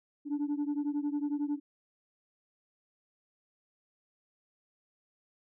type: beating tone pair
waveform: sine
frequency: 287.4 / 298.4 Hz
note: D4 / D4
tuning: -37 / +28 cents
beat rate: 11 Hz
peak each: -30 / -32 dBFS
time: 0.25-1.6 s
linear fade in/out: 50 ms
effects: tanh soft clip ceiling -27 dBFS